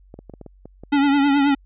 clicks, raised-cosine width 2 ms, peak -24 dBFS, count 8, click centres 0.141 / 0.19 / 0.297 / 0.338 / 0.413 / 0.463 / 0.656 / 0.836 s
square tone with vibrato, 281.7 Hz, C#4, 28 cents sharp, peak -15 dBFS, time 0.92-1.55 s, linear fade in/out 10 ms, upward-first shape triangle, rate 9.4 Hz, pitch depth 60 cents each way
effects added 47 Hz sine -48 dBFS peak until 1.65 s + resampled to 8000 Hz

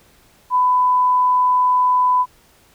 sine tone, 1000 Hz, B5, 21 cents sharp, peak -12 dBFS, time 0.5-2.26 s, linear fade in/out 50 ms, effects pink hiss -53 dBFS RMS until 2.74 s

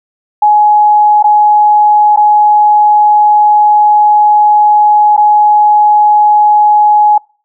sine tone with dropouts, 840 Hz, G#5, 19 cents sharp, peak -3 dBFS, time 0.42-7.18 s, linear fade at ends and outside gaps 5 ms, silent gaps 1.227-1.241 / 2.162-2.172 / 5.166-5.176 s, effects noise-tail reverb RT60 0.4 s tail -26 dB re dry

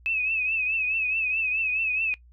sine tone with vibrato, 2577 Hz, E7, 40 cents flat, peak -23 dBFS, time 0.06-2.14 s, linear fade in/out 0 ms, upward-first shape triangle, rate 4.7 Hz, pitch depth 85 cents each way, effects noise-tail reverb RT60 0.1 s tail -20 dB re dry + added 60 Hz sine -50 dBFS peak until 2.32 s

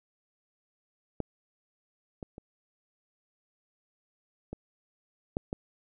clicks, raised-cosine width 2 ms, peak -17 / -25 / -30 / -24 / -16 / -19 dBFS, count 6, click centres 1.203 / 2.228 / 2.381 / 4.53 / 5.369 / 5.529 s, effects none

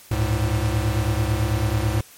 square tone cluster, 69.9 / 104.7 / 113.8 Hz, C#2 / G#2 / A#2, +15 / +15 / -41 cents, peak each -26 / -23 / -25 dBFS, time 0.11-2.01 s, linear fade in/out 5 ms, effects white hiss -47 dBFS RMS until 2.17 s + MP3 64 kbps

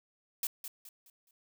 blue noise with echo, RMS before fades -33 dBFS, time 0.43-0.47 s, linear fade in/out 2 ms, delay 210 ms, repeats 4, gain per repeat -9 dB, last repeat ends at 1.31 s, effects none

